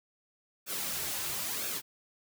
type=noise with flanger; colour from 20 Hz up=white; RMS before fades=-35 dBFS; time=0.66-1.82 s; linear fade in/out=50 ms; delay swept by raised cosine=0.99 to 4.39 ms; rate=1 Hz; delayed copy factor=-0.6; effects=none